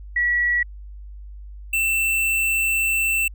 sine / square tone pair in turn, 1934 / 2676 Hz, B6 / E7, -37 / +25 cents, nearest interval tritone, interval 562 cents, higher second, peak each -17 / -19 dBFS, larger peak first, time 0.16-0.63 / 1.73-3.28 s, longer second, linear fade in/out 5 ms, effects added 50 Hz sine -35 dBFS peak until 3.34 s

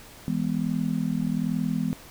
sine chord, E major, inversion none, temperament just, 164.81 / 206 / 247.2 Hz, E3 / G#3 / B3, 0 / -14 / +2 cents, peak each -28 dBFS, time 0.28-1.93 s, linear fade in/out 0 ms, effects pink hiss -47 dBFS RMS until 2.1 s

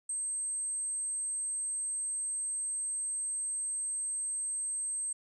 sine tone, 8300 Hz, C9, 15 cents flat, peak -32 dBFS, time 0.09-5.13 s, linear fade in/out 5 ms, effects none

